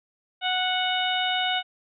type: harmonic tone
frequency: 737 Hz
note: F#5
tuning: 7 cents flat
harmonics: 1 / 2 / 3 / 4 / 5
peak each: -27 / -30 / -32 / -28 / -30 dBFS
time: 0.41-1.63 s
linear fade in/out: 50 ms
effects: none